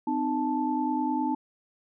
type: tone cluster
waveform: sine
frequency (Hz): 256.8 / 306.5 / 877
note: C4 / D#4 / A5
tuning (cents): -32 / -26 / -6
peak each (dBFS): -29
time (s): 0.07-1.35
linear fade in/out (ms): 5
effects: none